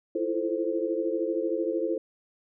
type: chord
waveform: sine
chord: F major seventh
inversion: third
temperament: equal with one note detuned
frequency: 329.6 / 342.6 / 440 / 523.3 Hz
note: E4 / F4 / A4 / C5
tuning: 0 / -33 / 0 / 0 cents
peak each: -31 dBFS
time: 0.15-1.98 s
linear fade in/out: 5 ms
effects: none